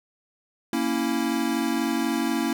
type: chord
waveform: square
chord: A# diminished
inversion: none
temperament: equal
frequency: 233.1 / 277.2 / 329.6 Hz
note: A#3 / C#4 / E4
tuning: 0 / 0 / 0 cents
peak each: -28 dBFS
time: 0.73-2.53 s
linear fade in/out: 2 ms
effects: none